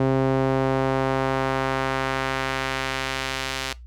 sawtooth tone with band-pass filter sweep, 133 Hz, C3, 29 cents sharp, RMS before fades -24 dBFS, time 0-3.73 s, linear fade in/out 5 ms, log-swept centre 400 to 3800 Hz, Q 0.75, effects noise-tail reverb RT60 0.2 s tail -20 dB re dry + added 60 Hz sine -39 dBFS peak until 3.86 s

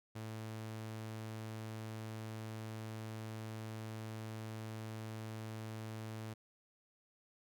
sawtooth tone, 110 Hz, A2, in tune, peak -39 dBFS, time 0.15-6.34 s, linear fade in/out 10 ms, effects none

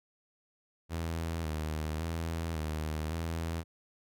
sawtooth tone with vibrato, 80 Hz, D#2, 49 cents sharp, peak -29 dBFS, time 0.89-3.64 s, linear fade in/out 50 ms, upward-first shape square, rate 0.9 Hz, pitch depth 53 cents each way, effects none

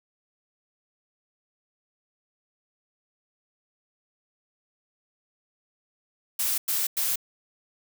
blue noise bursts, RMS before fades -26 dBFS, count 3, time 6.39-7.158 s, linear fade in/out 5 ms, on 190 ms, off 99 ms, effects none

